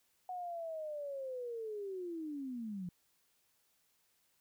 sine linear sweep, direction down, 738 to 171.3 Hz, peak -39 dBFS, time 0.29-2.89 s, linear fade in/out 2 ms, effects white hiss -75 dBFS RMS until 4.4 s

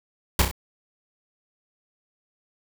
pink noise with echo, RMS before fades -17 dBFS, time 0.39-0.42 s, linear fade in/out 2 ms, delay 31 ms, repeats 3, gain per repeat -5 dB, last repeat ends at 0.513 s, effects none

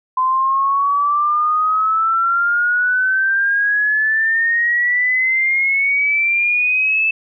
sine exponential sweep, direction up, 1025 to 2637 Hz, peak -13 dBFS, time 0.17-7.11 s, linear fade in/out 5 ms, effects none

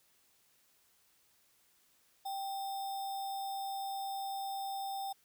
sine tone with sample-and-hold, 784 Hz, G5, in tune, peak -36 dBFS, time 2.25-5.13 s, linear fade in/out 10 ms, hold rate 4410 Hz, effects white hiss -70 dBFS RMS until 5.24 s

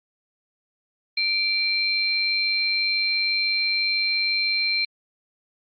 sine tone pair together, 2349 / 4147 Hz, D7 / C8, 0 / -16 cents, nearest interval minor seventh, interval 984 cents, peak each -23 dBFS, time 1.17-4.85 s, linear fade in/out 5 ms, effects Opus 32 kbps

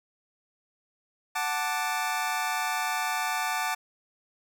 25% pulse chord, D major, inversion first, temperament equal, 740 / 880 / 1174.7 Hz, F#5 / A5 / D6, 0 / 0 / 0 cents, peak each -28 / -27 / -29 dBFS, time 1.35-3.75 s, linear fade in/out 10 ms, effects none

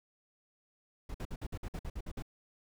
brown noise bursts, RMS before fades -39 dBFS, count 11, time 1.09-2.224 s, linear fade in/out 5 ms, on 54 ms, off 54 ms, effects none

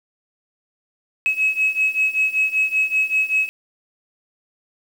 sine beating tone pair, 2563 / 2568.2 Hz, E7 / E7, -49 / -46 cents, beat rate 5.2 Hz, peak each -20 / -18 dBFS, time 1.26-3.49 s, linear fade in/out 0 ms, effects tanh soft clip ceiling -10 dBFS + 7-bit

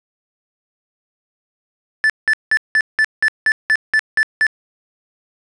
triangle tone bursts, 1752 Hz, A6, 8 cents flat, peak -9 dBFS, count 11, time 2.04-4.467 s, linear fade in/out 0 ms, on 57 ms, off 180 ms, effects resampled to 22050 Hz + 8-bit

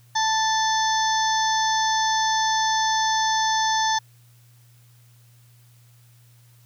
harmonic tone, 880 Hz, A5, in tune, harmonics 1 / 2 / 4 / 5 / 6 / 7, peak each -21 / -27 / -29 / -34 / -31 / -29 dBFS, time 0.15-3.99 s, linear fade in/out 10 ms, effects added 119 Hz sine -51 dBFS peak until 6.65 s + white hiss -60 dBFS RMS until 6.65 s

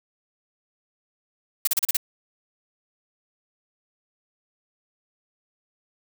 blue noise bursts, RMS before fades -20 dBFS, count 6, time 1.65-1.969 s, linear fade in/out 5 ms, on 24 ms, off 35 ms, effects none

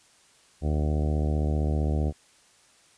harmonic tone, 75.4 Hz, D2, 46 cents sharp, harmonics 1 / 2 / 3 / 4 / 5 / 6 / 7 / 8 / 9 / 10, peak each -24 / -30 / -34 / -36 / -38 / -40 / -41 / -42 / -43 / -44 dBFS, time 0.61-2.13 s, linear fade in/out 50 ms, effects white hiss -59 dBFS RMS until 2.97 s + resampled to 22050 Hz

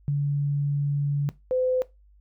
sine tone pair in turn, 143.2 / 510.3 Hz, D3 / C5, -43 / -43 cents, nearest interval octave + minor seventh, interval 2200 cents, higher second, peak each -21 dBFS, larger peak neither, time 0.08-1.29 / 1.51-1.82 s, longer first, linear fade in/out 0 ms, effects noise-tail reverb RT60 0.2 s tail -18 dB re dry + added 50 Hz sine -53 dBFS peak until 2.2 s

